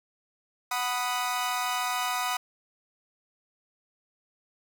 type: chord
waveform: sawtooth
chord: B major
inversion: second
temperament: equal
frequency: 740 / 987.8 / 1244.5 Hz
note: F#5 / B5 / D#6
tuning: 0 / 0 / 0 cents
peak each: -28 dBFS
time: 0.71-2.37 s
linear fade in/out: 5 ms
effects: 8-bit